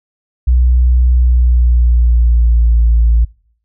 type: tone with pitch glide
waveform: sine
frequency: 61.74 to 56.94 Hz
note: B1 to A#1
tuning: 0 to -40 cents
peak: -5 dBFS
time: 0.47-3.25 s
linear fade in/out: 10 ms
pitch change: -140 cents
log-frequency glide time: 1.14-2.82 s
effects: noise-tail reverb RT60 0.6 s tail -26 dB re dry + tanh soft clip ceiling -3 dBFS